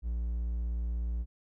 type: tone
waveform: triangle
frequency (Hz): 58.2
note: A#1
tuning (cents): -2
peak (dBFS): -28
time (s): 0.02-1.26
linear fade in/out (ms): 50
effects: none